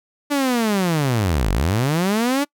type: linear two-way sweep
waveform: sawtooth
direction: down then up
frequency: 293.7 to 42.95 to 293.7 Hz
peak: -13 dBFS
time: 0.3-2.45 s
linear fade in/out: 20 ms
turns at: 1.51 s
effects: noise-tail reverb RT60 0.1 s tail -26 dB re dry